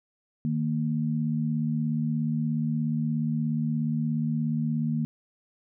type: tone pair together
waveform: sine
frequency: 154.31 / 231.2 Hz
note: D#3 / A#3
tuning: -14 / -14 cents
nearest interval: perfect fifth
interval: 700 cents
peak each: -27 dBFS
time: 0.45-5.05 s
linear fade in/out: 0 ms
effects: none